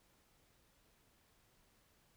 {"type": "silence", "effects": ["pink hiss -72 dBFS RMS until 2.16 s"]}